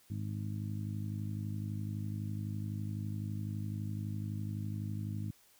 harmonic tone, 51.91 Hz, G#1, in tune, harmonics 2 / 3 / 4 / 5 / 6, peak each -37 / -44 / -43 / -49 / -50 dBFS, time 0.1-5.31 s, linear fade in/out 5 ms, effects white hiss -65 dBFS RMS until 5.59 s

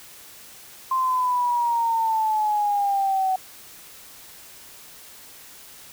sine exponential sweep, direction down, 1050 to 750 Hz, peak -19 dBFS, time 0.91-3.36 s, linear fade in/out 5 ms, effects white hiss -45 dBFS RMS until 5.92 s

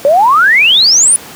sine exponential sweep, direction up, 541 to 10000 Hz, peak -4 dBFS, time 0.05-1.16 s, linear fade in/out 0 ms, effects pink hiss -30 dBFS RMS until 1.35 s + high-pass 150 Hz 12 dB/octave

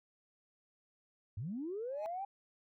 sine linear sweep, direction up, 87.31 to 807 Hz, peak -37 dBFS, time 1.37-2.25 s, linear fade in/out 5 ms
triangle tone with exponential growth, 837 Hz, G#5, 13 cents sharp, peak -35 dBFS, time 1.88-2.06 s, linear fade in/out 0 ms, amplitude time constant 37 ms
effects tanh soft clip ceiling -31 dBFS

